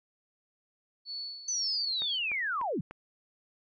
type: tone with tremolo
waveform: sine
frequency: 4435 Hz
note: C#8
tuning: in tune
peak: -35 dBFS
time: 1.05-2.19 s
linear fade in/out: 50 ms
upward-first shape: sine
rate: 1.9 Hz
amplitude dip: 65%
type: linear sweep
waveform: sine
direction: down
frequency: 6160 to 120.1 Hz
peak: -29 dBFS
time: 1.48-2.81 s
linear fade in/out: 5 ms
type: click train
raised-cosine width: 0.5 ms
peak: -28 dBFS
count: 4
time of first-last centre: 2.02-2.91 s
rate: 3.37 Hz
effects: none